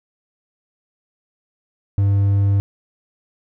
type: tone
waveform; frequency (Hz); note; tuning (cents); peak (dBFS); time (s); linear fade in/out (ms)
triangle; 99.6; G2; +28; -11; 1.98-2.6; 0
effects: none